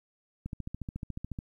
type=click train; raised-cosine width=5 ms; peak=-24 dBFS; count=14; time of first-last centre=0.46-1.389 s; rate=14 Hz; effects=11-bit